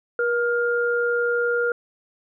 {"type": "tone pair together", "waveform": "sine", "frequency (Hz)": [478, 1409.4], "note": ["A#4", "F6"], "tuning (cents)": [43, 15], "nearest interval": "octave + perfect fifth", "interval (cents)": 1872, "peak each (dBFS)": [-21, -23], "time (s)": [0.19, 1.72], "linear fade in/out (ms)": 2, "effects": []}